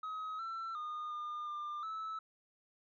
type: tone with pitch steps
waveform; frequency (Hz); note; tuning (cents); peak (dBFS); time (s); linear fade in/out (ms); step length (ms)
sine; 1270 / 1340 / 1223 / 1210 / 1197 / 1306; D#6 / E6 / D#6 / D#6 / D6 / E6; +35 / +28 / -30 / -49 / +33 / -17; -36; 0.03-2.19; 5; 360
effects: tanh soft clip ceiling -38 dBFS